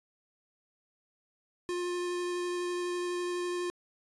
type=tone with vibrato; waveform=square; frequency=354.3 Hz; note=F4; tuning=25 cents sharp; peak=-32 dBFS; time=1.69-3.7 s; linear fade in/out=0 ms; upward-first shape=triangle; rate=12 Hz; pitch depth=10 cents each way; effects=resampled to 24000 Hz